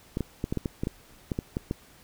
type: clicks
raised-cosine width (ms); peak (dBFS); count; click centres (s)
3; -15; 12; 0.171 / 0.207 / 0.441 / 0.525 / 0.573 / 0.658 / 0.835 / 0.871 / 1.318 / 1.389 / 1.569 / 1.711
effects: pink hiss -55 dBFS RMS until 2.03 s